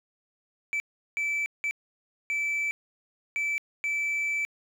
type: tone bursts at uneven times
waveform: sine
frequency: 2317 Hz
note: D7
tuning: 24 cents flat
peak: -23 dBFS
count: 6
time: 0.73-0.8 / 1.17-1.46 / 1.64-1.71 / 2.3-2.71 / 3.36-3.58 / 3.84-4.45 s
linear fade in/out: 0 ms
effects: tanh soft clip ceiling -25 dBFS + 9-bit